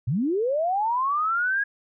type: linear sweep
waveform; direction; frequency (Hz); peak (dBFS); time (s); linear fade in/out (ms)
sine; up; 102.2 to 1663; -21; 0.07-1.64; 10
effects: none